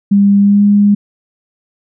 sine tone with pitch glide, 200.6 to 204.2 Hz, G3 to G#3, +40 to -29 cents, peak -5 dBFS, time 0.11-0.95 s, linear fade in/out 10 ms, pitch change +31 cents, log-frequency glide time 0.4-0.63 s, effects none

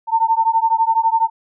sine beating tone pair, 897 / 909 Hz, A5 / A#5, +33 / -44 cents, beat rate 12 Hz, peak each -16 dBFS, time 0.07-1.3 s, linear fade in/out 50 ms, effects none

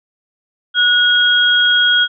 sine tone pair together, 1460 / 3278 Hz, F#6 / G#7, -24 / -23 cents, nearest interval octave + major second, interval 1401 cents, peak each -12 dBFS, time 0.74-2.08 s, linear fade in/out 50 ms, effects none

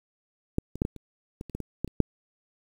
clicks, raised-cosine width 3 ms, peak -11 / -24 / -10 / -15 / -30 / -23 / -29 / -20 / -21 / -15 / -29 / -6 dBFS, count 12, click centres 0.584 / 0.756 / 0.819 / 0.851 / 0.963 / 1.411 / 1.497 / 1.55 / 1.603 / 1.846 / 1.877 / 2.003 s, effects 8-bit

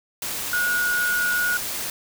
sine tone in noise, 1450 Hz, F#6, 35 cents flat, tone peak -20 dBFS, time 0.53-1.57 s, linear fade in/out 2 ms, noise white, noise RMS -29 dBFS, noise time 0.22-1.9 s, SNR +6 dB, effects none

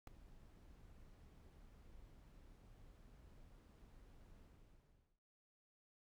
brown noise with ADSR envelope, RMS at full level -39 dBFS, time 0.07-5.2 s, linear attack 3 ms, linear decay 5 ms, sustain -23 dB, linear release 810 ms, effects none

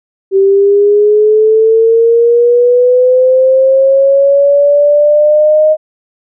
sine linear sweep, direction up, 385.4 to 622.3 Hz, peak -4 dBFS, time 0.31-5.77 s, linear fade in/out 50 ms, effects none

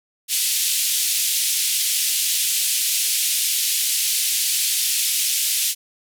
white band-pass noise, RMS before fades -21 dBFS, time 0.28-5.75 s, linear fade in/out 50 ms, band 2600 to 13000 Hz, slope 24 dB/octave, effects none

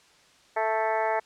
harmonic tone with a mistuned harmonic, 220 Hz, A3, in tune, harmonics 2 / 3 / 4 / 5 / 6 / 7 / 8 / 9 / 10, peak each -32 / -28 / -27 / -39 / -37 / -41 / -36 / -38 / -40 dBFS, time 0.56-1.2 s, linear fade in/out 10 ms, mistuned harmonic 7, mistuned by +33 cents, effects white hiss -58 dBFS RMS until 1.25 s + low-pass 6000 Hz 12 dB/octave

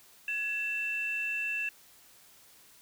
sine tone pair together, 1684 / 2673 Hz, G#6 / E7, +24 / +23 cents, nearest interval minor sixth, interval 799 cents, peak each -37 / -30 dBFS, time 0.28-1.69 s, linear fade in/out 2 ms, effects tanh soft clip ceiling -24 dBFS + white hiss -58 dBFS RMS until 2.81 s

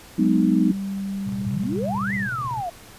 sine chord, G# minor seventh, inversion third, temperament equal with one note detuned, 185 / 207.7 / 252 / 311.1 Hz, F#3 / G#3 / B3 / D#4, 0 / 0 / +35 / 0 cents, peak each -21 dBFS, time 0.18-0.72 s, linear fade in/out 10 ms
sine tone with pitch glide, 196 to 197.82 Hz, G3 to G3, 0 to +16 cents, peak -25 dBFS, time 0.67-2.29 s, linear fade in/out 50 ms, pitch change +16 cents, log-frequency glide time 1.04-1.54 s
sine tone with tremolo, 123.47 Hz, B2, in tune, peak -28 dBFS, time 1.26-2.62 s, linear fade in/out 10 ms, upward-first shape square, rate 16 Hz, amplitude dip 75%
sine exponential two-way sweep, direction up then down, 98 to 2093 to 664 Hz, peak -25 dBFS, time 1.46-2.7 s, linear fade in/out 10 ms, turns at 2.14 s
effects pink hiss -45 dBFS RMS until 2.98 s + resampled to 32000 Hz

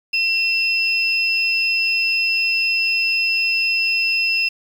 sine tone pair together, 2698 / 5093 Hz, E7 / D#8, +40 / +40 cents, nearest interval major seventh, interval 1100 cents, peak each -17 / -22 dBFS, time 0.13-4.49 s, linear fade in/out 10 ms, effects 7-bit

